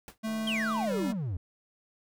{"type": "noise with exponential decay", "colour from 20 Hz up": "pink", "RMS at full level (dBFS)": -41, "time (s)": [0.08, 0.18], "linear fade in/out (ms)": 1, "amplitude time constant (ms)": 21}
{"type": "tone with pitch glide", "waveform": "square", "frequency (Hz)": [220, 193.75], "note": ["A3", "G3"], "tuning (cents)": [0, -20], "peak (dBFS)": -31, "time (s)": [0.23, 1.13], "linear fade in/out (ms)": 20, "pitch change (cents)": -220, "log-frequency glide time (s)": [0.86, 0.92]}
{"type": "click train", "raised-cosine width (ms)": 1, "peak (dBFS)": -36, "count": 135, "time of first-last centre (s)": [0.27, 1.135], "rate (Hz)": 155}
{"type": "exponential sweep", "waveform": "triangle", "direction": "down", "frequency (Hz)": [3309, 80.4], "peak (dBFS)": -28, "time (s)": [0.47, 1.37], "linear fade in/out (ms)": 5}
{"effects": []}